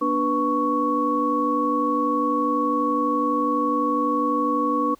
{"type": "tone cluster", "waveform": "sine", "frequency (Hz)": [241.4, 293.4, 492.3, 1113], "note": ["B3", "D4", "B4", "C#6"], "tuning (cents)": [-39, -2, -6, 7], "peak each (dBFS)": [-29, -24, -27, -22], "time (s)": [0.01, 4.95], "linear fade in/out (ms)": 10, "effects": ["pink hiss -57 dBFS RMS until 4.99 s"]}